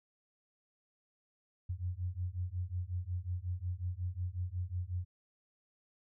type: beating tone pair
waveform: sine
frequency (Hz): 87.2 / 92.7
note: F2 / F#2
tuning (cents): -2 / +4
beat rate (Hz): 5.5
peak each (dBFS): -38 / -38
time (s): 1.69-5.05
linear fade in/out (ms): 10
effects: none